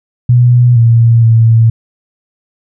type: tone with pitch steps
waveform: sine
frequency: 122.3 / 116 / 113.7 Hz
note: B2 / A#2 / A#2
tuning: -16 / -8 / -43 cents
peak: -3 dBFS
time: 0.29-1.7 s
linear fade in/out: 5 ms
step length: 470 ms
effects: none